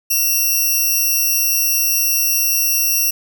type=tone pair together; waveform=5% pulse; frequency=2718 / 5759 Hz; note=F7 / F#8; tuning=-48 / -48 cents; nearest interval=octave + minor second; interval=1300 cents; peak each=-10 dBFS; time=0.1-3.11 s; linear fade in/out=10 ms; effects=none